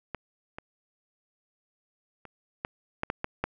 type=clicks; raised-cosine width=0.5 ms; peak=-18 / -23 / -29 / -15 / -13 / -13 / -14 / -12 dBFS; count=8; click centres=0.147 / 0.585 / 2.253 / 2.649 / 3.034 / 3.101 / 3.244 / 3.44 s; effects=none